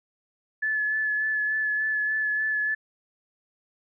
sine tone with vibrato, 1725 Hz, A6, 35 cents flat, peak -23 dBFS, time 0.62-2.75 s, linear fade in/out 10 ms, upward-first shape sine, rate 3.4 Hz, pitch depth 18 cents each way, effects none

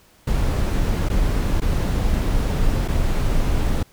brown noise with dropouts, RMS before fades -19 dBFS, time 0.27-3.83 s, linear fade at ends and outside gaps 5 ms, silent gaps 1.088-1.098 / 1.602-1.617 / 2.879-2.883 s, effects pink hiss -54 dBFS RMS until 3.92 s

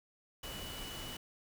sine tone in noise, 2954 Hz, F#7, 3 cents flat, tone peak -47 dBFS, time 0.43-1.17 s, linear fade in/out 5 ms, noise pink, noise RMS -45 dBFS, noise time 0.43-1.17 s, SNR -5 dB, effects none

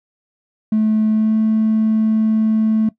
triangle tone with pitch glide, 216.8 to 219.1 Hz, A3 to A3, -25 to -7 cents, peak -9 dBFS, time 0.72-2.89 s, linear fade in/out 5 ms, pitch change +18 cents, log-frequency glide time 1.11-1.37 s, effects noise-tail reverb RT60 0.1 s tail -20 dB re dry + tanh soft clip ceiling -9 dBFS

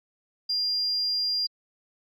sine tone, 4800 Hz, D8, 37 cents sharp, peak -23 dBFS, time 0.49-1.47 s, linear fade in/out 10 ms, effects tanh soft clip ceiling -19 dBFS + Opus 48 kbps

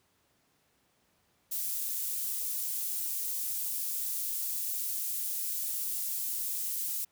pink high-pass noise, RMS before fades -34 dBFS, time 1.51-7.05 s, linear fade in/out 10 ms, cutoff 12000 Hz, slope 12 dB/octave, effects pink hiss -71 dBFS RMS until 7.11 s + high-pass 80 Hz 12 dB/octave

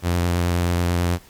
sawtooth tone with vibrato, 87.31 Hz, F2, in tune, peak -14 dBFS, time 0.02-1.19 s, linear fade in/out 50 ms, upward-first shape sine, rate 9.2 Hz, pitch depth 21 cents each way, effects pink hiss -49 dBFS RMS until 1.29 s + MP3 96 kbps

